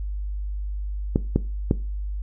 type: clicks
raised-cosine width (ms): 3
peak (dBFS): -5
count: 3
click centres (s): 1.159 / 1.36 / 1.711
effects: noise-tail reverb RT60 0.3 s tail -17 dB re dry + added 50 Hz sine -26 dBFS peak until 2.22 s